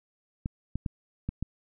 clicks, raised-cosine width 5 ms, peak -18 dBFS, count 5, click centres 0.459 / 0.756 / 0.862 / 1.29 / 1.426 s, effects none

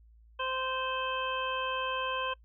harmonic tone, 520 Hz, C5, 11 cents flat, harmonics 1 / 2 / 3 / 5 / 6, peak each -37 / -34 / -39 / -39 / -39 dBFS, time 0.39-2.34 s, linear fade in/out 10 ms, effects noise-tail reverb RT60 0.1 s tail -23 dB re dry + added 56 Hz sine -55 dBFS peak until 2.44 s

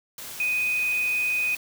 sine tone in noise, 2495 Hz, D#7, 4 cents sharp, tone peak -22 dBFS, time 0.4-1.55 s, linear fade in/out 2 ms, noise white, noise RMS -38 dBFS, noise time 0.18-1.57 s, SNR +13 dB, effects none

